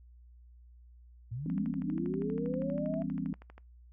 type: linear sweep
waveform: sine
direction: up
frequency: 107.8 to 666 Hz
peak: -35 dBFS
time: 1.31-3.03 s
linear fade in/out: 10 ms
type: chord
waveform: sine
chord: C# half-diminished seventh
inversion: first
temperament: just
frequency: 166.31 / 199.57 / 249.5 / 277.2 Hz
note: E3 / G3 / B3 / C#4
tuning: +16 / +31 / +18 / 0 cents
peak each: -38 dBFS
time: 1.46-3.33 s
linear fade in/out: 2 ms
type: click train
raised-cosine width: 0.5 ms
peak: -36 dBFS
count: 27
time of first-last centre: 1.5-3.58 s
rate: 12.5 Hz
effects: noise-tail reverb RT60 0.2 s tail -24 dB re dry + added 60 Hz sine -53 dBFS peak until 3.92 s